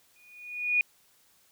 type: tone with exponential growth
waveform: sine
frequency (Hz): 2456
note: D#7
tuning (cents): -23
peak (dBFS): -19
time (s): 0.16-0.81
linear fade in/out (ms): 1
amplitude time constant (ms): 140
effects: white hiss -64 dBFS RMS until 1.51 s